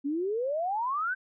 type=exponential sweep; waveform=sine; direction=up; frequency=271.6 to 1574 Hz; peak=-27 dBFS; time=0.04-1.15 s; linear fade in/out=20 ms; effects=none

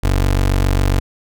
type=tone; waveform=25% pulse; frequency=47.29 Hz; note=F#1; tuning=39 cents sharp; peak=-9 dBFS; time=0.03-1 s; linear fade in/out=10 ms; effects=none

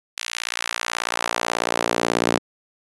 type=tone with high-pass filter sweep; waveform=sawtooth; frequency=58.27 Hz; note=A#1; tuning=in tune; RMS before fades=-24 dBFS; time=0.17-2.39 s; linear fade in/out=5 ms; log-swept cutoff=2700 to 270 Hz; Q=0.92; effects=resampled to 22050 Hz

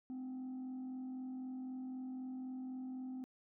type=tone with frequency modulation; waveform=sine; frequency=257.4 Hz; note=C4; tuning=28 cents flat; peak=-39 dBFS; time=0.1-3.24 s; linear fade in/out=0 ms; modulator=43.9 Hz; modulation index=0.2; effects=tanh soft clip ceiling -41 dBFS

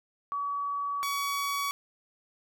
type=tone pair in turn; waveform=sine / sawtooth; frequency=1137 / 1129.8 Hz; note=C#6 / C#6; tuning=+44 / +33 cents; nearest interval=unison; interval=11 cents; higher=first; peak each=-29 / -25 dBFS; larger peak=second; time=0.32-1.03 / 1.03-1.71 s; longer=first; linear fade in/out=0 ms; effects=none

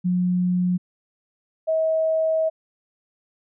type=tone pair in turn; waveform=sine; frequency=180 / 639.8 Hz; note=F#3 / D#5; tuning=-47 / +48 cents; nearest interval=octave + minor seventh; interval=2195 cents; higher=second; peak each=-18 dBFS; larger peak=neither; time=0.04-0.78 / 1.67-2.5 s; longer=second; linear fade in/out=20 ms; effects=none

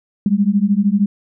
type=beating tone pair; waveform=sine; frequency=196 / 209 Hz; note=G3 / G#3; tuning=0 / +11 cents; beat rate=13 Hz; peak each=-15 dBFS; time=0.26-1.06 s; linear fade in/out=2 ms; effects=none

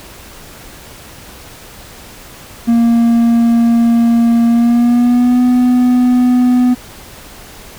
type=tone with pitch glide; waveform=triangle; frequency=233.1 to 248.4 Hz; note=A#3 to B3; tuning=0 to +10 cents; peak=-5 dBFS; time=2.67-6.75 s; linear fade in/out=20 ms; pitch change=+110 cents; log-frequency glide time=4.47-5.42 s; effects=pink hiss -35 dBFS RMS until 7.78 s

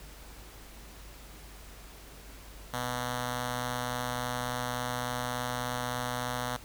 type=tone with notch filter; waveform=5% pulse; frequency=123.47 Hz; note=B2; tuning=in tune; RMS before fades=-34 dBFS; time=2.73-6.57 s; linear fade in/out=10 ms; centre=370 Hz; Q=2; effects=added 50 Hz sine -49 dBFS peak until 6.64 s + pink hiss -51 dBFS RMS until 6.64 s

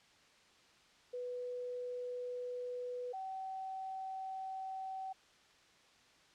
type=tone pair in turn; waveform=sine; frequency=494 / 763.6 Hz; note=B4 / G5; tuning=0 / -46 cents; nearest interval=minor sixth; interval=754 cents; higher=second; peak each=-39 / -40 dBFS; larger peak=first; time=1.13-3.13 / 3.13-5.13 s; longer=neither; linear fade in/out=10 ms; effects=white hiss -65 dBFS RMS until 6.34 s + low-pass 5000 Hz 12 dB/octave

